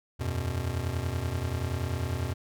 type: chord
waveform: square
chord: E suspended second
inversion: none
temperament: just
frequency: 82.41 / 92.71 / 123.61 Hz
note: E2 / F#2 / B2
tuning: 0 / +4 / +2 cents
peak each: -34 dBFS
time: 0.19-2.34 s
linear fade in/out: 20 ms
effects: none